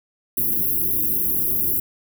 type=band-stop noise; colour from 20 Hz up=white; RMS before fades=-21 dBFS; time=0.37-1.8 s; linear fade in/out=5 ms; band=410 to 11000 Hz; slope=96 dB/octave; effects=none